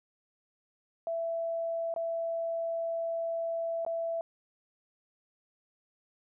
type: tone with dropouts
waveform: sine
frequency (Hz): 665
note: E5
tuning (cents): +15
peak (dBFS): -30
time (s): 1.07-4.21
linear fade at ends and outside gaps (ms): 1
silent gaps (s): 1.94-1.962 / 3.85-3.864
effects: none